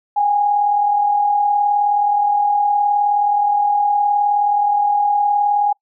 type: tone pair together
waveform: sine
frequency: 784 / 823.2 Hz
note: G5 / G#5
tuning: 0 / -16 cents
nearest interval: minor second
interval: 84 cents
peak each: -24 / -13 dBFS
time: 0.16-5.73 s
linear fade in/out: 10 ms
effects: noise-tail reverb RT60 0.1 s tail -25 dB re dry